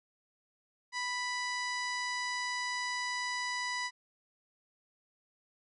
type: harmonic tone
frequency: 987.8 Hz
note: B5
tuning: in tune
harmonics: 1 / 2 / 3 / 4 / 5 / 6 / 7 / 8 / 9 / 10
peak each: -38 / -36 / -49 / -45 / -42 / -48 / -51 / -54 / -58 / -60 dBFS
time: 0.92-3.91 s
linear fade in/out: 50 ms
effects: none